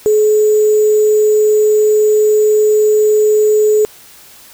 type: tone with sample-and-hold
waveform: sine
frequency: 426.3 Hz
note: G#4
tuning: 45 cents sharp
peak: -7 dBFS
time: 0.06-3.85 s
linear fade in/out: 0 ms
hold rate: 7350 Hz
effects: white hiss -40 dBFS RMS until 4.53 s

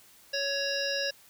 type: harmonic tone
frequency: 557 Hz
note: C#5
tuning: 8 cents sharp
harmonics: 1 / 3 / 5 / 7 / 9 / 10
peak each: -33 / -34 / -37 / -39 / -35 / -36 dBFS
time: 0.33-1.11 s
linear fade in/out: 10 ms
effects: white hiss -57 dBFS RMS until 1.29 s

